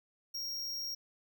square tone, 5588 Hz, F8, in tune, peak -37 dBFS, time 0.34-0.95 s, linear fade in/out 10 ms, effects none

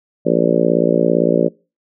harmonic tone, 57.7 Hz, A#1, 17 cents flat, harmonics 3 / 4 / 5 / 6 / 7 / 8 / 9 / 10, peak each -20 / -20 / -20 / -20 / -20 / -20 / -20 / -20 dBFS, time 0.25-1.49 s, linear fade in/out 20 ms, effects noise-tail reverb RT60 0.3 s tail -23 dB re dry

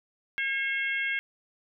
harmonic tone, 541 Hz, C#5, 42 cents flat, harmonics 3 / 4 / 5 / 6, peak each -31 / -29 / -37 / -40 dBFS, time 0.38-1.19 s, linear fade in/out 0 ms, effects none

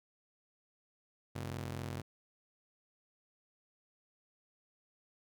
sawtooth ring-modulated tone, 116.54 Hz, A#2, in tune, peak -32 dBFS, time 1.35-2.02 s, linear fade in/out 10 ms, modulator 22 Hz, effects none

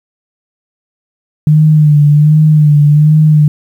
sine tone with vibrato, 150.7 Hz, D3, 45 cents sharp, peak -3 dBFS, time 1.47-3.48 s, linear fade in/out 2 ms, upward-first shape sine, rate 1.3 Hz, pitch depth 48 cents each way, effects 7-bit

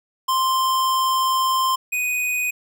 square tone pair in turn, 1046.5 / 2489 Hz, C6 / D#7, 0 / 0 cents, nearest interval octave + minor third, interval 1500 cents, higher second, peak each -18 / -21 dBFS, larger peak first, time 0.28-1.76 / 1.92-2.51 s, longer first, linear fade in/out 10 ms, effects none

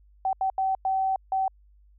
sine tone bursts at uneven times, 766 Hz, G5, 40 cents flat, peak -22 dBFS, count 5, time 0.25-0.33 / 0.41-0.5 / 0.58-0.75 / 0.85-1.16 / 1.32-1.48 s, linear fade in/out 2 ms, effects added 50 Hz sine -54 dBFS peak until 1.98 s

